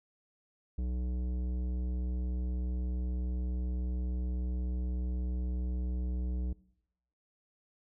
sine tone with tanh clipping, 61.7 Hz, B1, 1 cent flat, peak -33 dBFS, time 0.78-6.53 s, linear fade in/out 5 ms, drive 13 dB, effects noise-tail reverb RT60 0.8 s tail -21 dB re dry

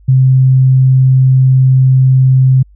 sine tone, 130.81 Hz, C3, in tune, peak -4 dBFS, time 0.08-2.63 s, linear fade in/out 10 ms, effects added 50 Hz sine -39 dBFS peak until 2.75 s

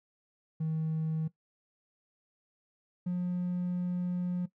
triangle tone pair in turn, 158.7 / 178.56 Hz, D#3 / F3, +35 / +39 cents, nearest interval major second, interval 204 cents, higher second, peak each -26 dBFS, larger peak neither, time 0.6-1.28 / 3.06-4.46 s, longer second, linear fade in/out 10 ms, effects noise-tail reverb RT60 0.1 s tail -19 dB re dry + tanh soft clip ceiling -25 dBFS

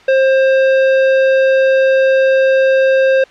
sine tone with hard clipping, 531 Hz, C5, 25 cents sharp, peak -10 dBFS, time 0.08-3.24 s, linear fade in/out 5 ms, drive 14 dB, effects white hiss -42 dBFS RMS until 3.3 s + low-pass 3000 Hz 12 dB/octave

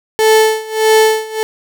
35% pulse tone with tremolo, 437.8 Hz, A4, 9 cents flat, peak -4 dBFS, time 0.19-1.43 s, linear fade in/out 0 ms, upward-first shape sine, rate 1.6 Hz, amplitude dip 90%, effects none

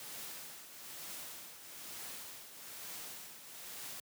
white noise with tremolo, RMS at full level -45 dBFS, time 0-4 s, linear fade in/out 2 ms, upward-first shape triangle, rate 1.1 Hz, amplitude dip 65%, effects high-pass 100 Hz 12 dB/octave

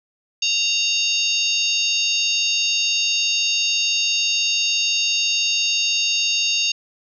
harmonic tone with a mistuned harmonic, 926 Hz, A#5, 12 cents flat, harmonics 3 / 4 / 5 / 6 / 7, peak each -21 / -24 / -24 / -29 / -26 dBFS, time 0.42-6.72 s, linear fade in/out 5 ms, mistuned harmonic 6, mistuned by -60 cents, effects none

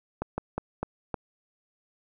slowing click train, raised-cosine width 1 ms, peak -15 dBFS, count 5, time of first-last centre 0.22-1.142 s, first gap 160 ms, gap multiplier 1.25, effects none

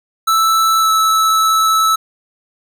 square tone with pitch glide, 1318.5 to 1307.9 Hz, E6 to E6, 0 to -14 cents, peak -11 dBFS, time 0.27-1.96 s, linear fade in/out 10 ms, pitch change -14 cents, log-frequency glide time 0.8-0.88 s, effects none

